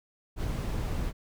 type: noise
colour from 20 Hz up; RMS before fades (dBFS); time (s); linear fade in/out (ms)
brown; -31; 0.36-1.13; 50
effects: none